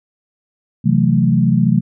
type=chord; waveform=sine; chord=F# half-diminished seventh; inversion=second; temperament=equal; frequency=130.81 / 164.81 / 185 / 220 Hz; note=C3 / E3 / F#3 / A3; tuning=0 / 0 / 0 / 0 cents; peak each=-16 dBFS; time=0.84-1.81 s; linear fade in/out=20 ms; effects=none